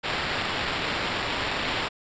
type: noise with sample-and-hold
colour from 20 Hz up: violet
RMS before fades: -28 dBFS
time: 0.03-1.89 s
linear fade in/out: 20 ms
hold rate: 6300 Hz
effects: resampled to 16000 Hz